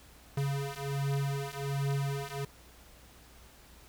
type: beating tone pair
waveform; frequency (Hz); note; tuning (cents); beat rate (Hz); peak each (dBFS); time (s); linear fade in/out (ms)
square; 138.59 / 139.89; C#3 / C#3; 0 / +16; 1.3; -35 / -34; 0.37-2.45; 5
effects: added 60 Hz sine -58 dBFS peak until 3.88 s + pink hiss -57 dBFS RMS until 3.88 s